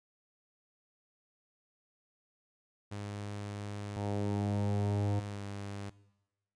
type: tone with pitch glide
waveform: sawtooth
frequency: 102.4 to 100.47 Hz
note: G#2 to G2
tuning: -24 to +43 cents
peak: -35 dBFS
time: 2.91-5.9 s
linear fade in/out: 10 ms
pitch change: -33 cents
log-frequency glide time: 5.26-5.44 s
type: harmonic tone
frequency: 102 Hz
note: G#2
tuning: 31 cents flat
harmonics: 1 / 2 / 3 / 4 / 5 / 6 / 7 / 8 / 9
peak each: -32 / -38 / -42 / -44 / -46 / -48 / -49 / -50 / -51 dBFS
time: 3.96-5.2 s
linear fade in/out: 10 ms
effects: noise-tail reverb RT60 1.0 s tail -20 dB re dry + resampled to 22050 Hz